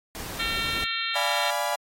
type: noise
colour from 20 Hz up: pink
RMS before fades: -36 dBFS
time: 0.15-0.84 s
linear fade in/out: 0 ms
type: harmonic tone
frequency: 454.9 Hz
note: A#4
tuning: 42 cents flat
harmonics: 3 / 4 / 5 / 6 / 7 / 8 / 9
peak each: -34 / -34 / -34 / -34 / -34 / -34 / -34 dBFS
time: 0.39-1.51 s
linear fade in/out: 10 ms
type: chord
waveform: 35% pulse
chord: D diminished seventh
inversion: none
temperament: equal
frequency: 587.3 / 698.5 / 830.6 / 987.8 Hz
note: D5 / F5 / Ab5 / Cb6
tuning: 0 / 0 / 0 / 0 cents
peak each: -29 dBFS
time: 1.15-1.76 s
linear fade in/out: 10 ms
effects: AAC 48 kbps